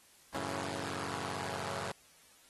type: chord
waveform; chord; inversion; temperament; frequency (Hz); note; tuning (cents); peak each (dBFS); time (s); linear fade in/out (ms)
5% pulse; F# minor seventh; none; equal; 92.5 / 110 / 138.59 / 164.81; F#2 / A2 / C#3 / E3; 0 / 0 / 0 / 0; -30 / -32 / -30 / -33; 0.34-1.92; 5
effects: white hiss -62 dBFS RMS until 2.49 s + AAC 32 kbps